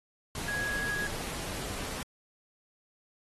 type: tone in noise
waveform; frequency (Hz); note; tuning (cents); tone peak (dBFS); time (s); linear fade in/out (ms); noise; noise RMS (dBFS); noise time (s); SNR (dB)
sine; 1661.2; G#6; 0; -31; 0.48-1.07; 2; pink; -38; 0.35-2.03; +4
effects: AAC 32 kbps